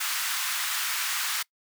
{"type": "high-pass noise", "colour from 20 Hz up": "pink", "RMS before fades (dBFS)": -29, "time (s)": [0, 1.43], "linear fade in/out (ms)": 10, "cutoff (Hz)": 1200, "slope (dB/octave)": 24, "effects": ["noise-tail reverb RT60 0.1 s tail -23 dB re dry"]}